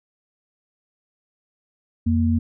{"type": "tone pair together", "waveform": "sine", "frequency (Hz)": [87.31, 233.1], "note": ["F2", "A#3"], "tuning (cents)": [0, 0], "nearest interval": "octave + perfect fourth", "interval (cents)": 1700, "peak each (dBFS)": -19, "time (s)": [2.06, 2.39], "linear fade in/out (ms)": 10, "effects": []}